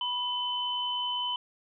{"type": "tone pair together", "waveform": "sine", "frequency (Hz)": [981, 3035], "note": ["B5", "F#7"], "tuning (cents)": [-12, 43], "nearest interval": "octave + minor sixth", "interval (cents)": 1955, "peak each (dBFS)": [-33, -30], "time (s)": [0.01, 1.36], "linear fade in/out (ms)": 2, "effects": []}